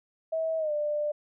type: tone with pitch glide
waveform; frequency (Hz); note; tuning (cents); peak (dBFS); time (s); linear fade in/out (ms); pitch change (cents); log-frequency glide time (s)
sine; 645 to 594.9; E5 to D5; -38 to +22; -26; 0.32-1.12; 10; -140; 0.58-0.72
effects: none